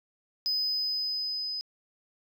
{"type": "tone with level ramp", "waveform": "sine", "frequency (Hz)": 5020, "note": "D#8", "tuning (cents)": 15, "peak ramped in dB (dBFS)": [-23, -31], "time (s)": [0.46, 1.61], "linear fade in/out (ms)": 0, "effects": ["tanh soft clip ceiling -24 dBFS"]}